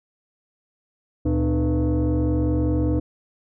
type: tone with frequency modulation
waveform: sine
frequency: 116.54 Hz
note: A#2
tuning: in tune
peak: -16 dBFS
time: 1.25-3 s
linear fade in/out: 10 ms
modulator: 188 Hz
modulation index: 1.6
effects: tanh soft clip ceiling -16 dBFS